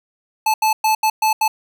square tone bursts at uneven times, 870 Hz, A5, 20 cents flat, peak -14 dBFS, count 6, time 0.46-0.54 / 0.62-0.73 / 0.84-0.95 / 1.03-1.1 / 1.22-1.33 / 1.41-1.48 s, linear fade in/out 5 ms, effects none

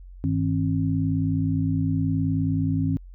sine tone cluster, 99.6 / 158.8 / 268.6 Hz, G2 / D#3 / C4, +28 / +36 / +46 cents, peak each -25 dBFS, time 0.24-2.97 s, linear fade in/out 0 ms, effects added 45 Hz sine -40 dBFS peak until 3.14 s

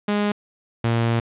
sawtooth tone pair in turn, 206.6 / 115.95 Hz, G#3 / A#2, -9 / -9 cents, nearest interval minor seventh, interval 1000 cents, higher first, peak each -15 / -14 dBFS, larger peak second, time 0.08-0.32 / 0.84-1.2 s, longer second, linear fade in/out 5 ms, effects resampled to 8000 Hz + 8-bit

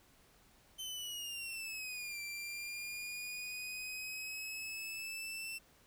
sawtooth linear two-way sweep, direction down then up, 3086 to 2349 to 2681 Hz, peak -38 dBFS, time 0.78-5.59 s, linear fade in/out 20 ms, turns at 2.2 s, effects pink hiss -66 dBFS RMS until 5.86 s

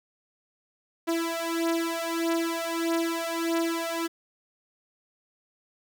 sawtooth beating tone pair, 331.7 / 333.3 Hz, E4 / E4, +11 / +19 cents, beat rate 1.6 Hz, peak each -25 dBFS, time 1.07-4.08 s, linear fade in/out 20 ms, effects none

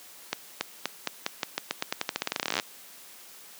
accelerating click train, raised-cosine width 0.2 ms, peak -9 dBFS, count 29, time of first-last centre 0.33-2.598 s, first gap 280 ms, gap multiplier 0.88, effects white hiss -49 dBFS RMS until 3.59 s + high-pass 200 Hz 12 dB/octave

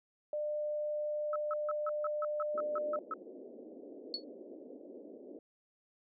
sine tone, 599 Hz, D5, 34 cents sharp, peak -33 dBFS, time 0.33-2.99 s, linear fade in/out 2 ms
sine tone bursts, 1295 Hz, E6, 31 cents flat, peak -34 dBFS, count 11, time 1.33-3.138 s, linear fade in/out 2 ms, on 28 ms, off 150 ms
pink band-pass noise, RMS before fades -50 dBFS, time 2.54-5.39 s, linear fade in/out 2 ms, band 250 to 570 Hz, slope 48 dB/octave
sine tone with exponential decay, 4400 Hz, C#8, 14 cents flat, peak -30 dBFS, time 4.14-4.24 s, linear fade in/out 1 ms, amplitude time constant 20 ms
effects none

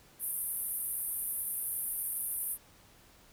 white band-pass noise, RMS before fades -36 dBFS, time 0.19-2.58 s, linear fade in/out 50 ms, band 9200 to 14000 Hz, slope 96 dB/octave, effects pink hiss -60 dBFS RMS until 3.32 s

